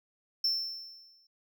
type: tone with exponential decay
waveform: triangle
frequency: 5360 Hz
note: E8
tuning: 28 cents sharp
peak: -23 dBFS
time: 0.44-1.27 s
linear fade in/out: 5 ms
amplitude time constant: 180 ms
effects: none